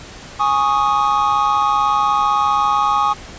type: chord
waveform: triangle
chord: Ab suspended fourth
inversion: none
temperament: equal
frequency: 830.6 / 1108.7 / 1244.5 Hz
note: Ab5 / Db6 / Eb6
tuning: 0 / 0 / 0 cents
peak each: -16 dBFS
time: 0.39-3.14 s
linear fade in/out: 20 ms
effects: pink hiss -36 dBFS RMS until 3.38 s + resampled to 16000 Hz